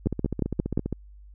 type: two click trains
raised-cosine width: 3 ms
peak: -15 / -10 dBFS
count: 14 / 5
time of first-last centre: 0.06-0.927 / 0.07-0.775 s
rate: 15 / 5.67 Hz
effects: added 50 Hz sine -45 dBFS peak until 1.34 s